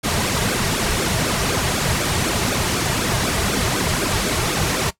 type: noise with flanger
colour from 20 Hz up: pink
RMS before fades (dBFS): -20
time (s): 0.03-4.91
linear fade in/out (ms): 20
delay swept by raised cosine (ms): 1 to 4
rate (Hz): 4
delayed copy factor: -0.8
effects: noise-tail reverb RT60 0.1 s tail -17 dB re dry + low-pass 11000 Hz 12 dB/octave